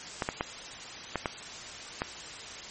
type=clicks; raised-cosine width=0.5 ms; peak=-13 dBFS; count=6; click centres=0.222 / 0.289 / 0.409 / 1.157 / 1.258 / 2.019 s; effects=white hiss -42 dBFS RMS until 2.7 s + MP3 32 kbps